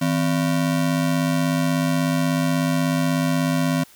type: ring-modulated tone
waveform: square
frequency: 210 Hz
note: G#3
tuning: 19 cents sharp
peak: -16 dBFS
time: 0.01-3.84 s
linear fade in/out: 10 ms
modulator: 48.2 Hz
effects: white hiss -50 dBFS RMS until 3.95 s